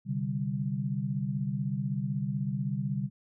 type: chord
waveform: sine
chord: C suspended second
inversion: none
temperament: equal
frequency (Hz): 130.81 / 146.83 / 196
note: C3 / D3 / G3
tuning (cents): 0 / 0 / 0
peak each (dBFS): -33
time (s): 0.05-3.1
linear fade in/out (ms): 50
effects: none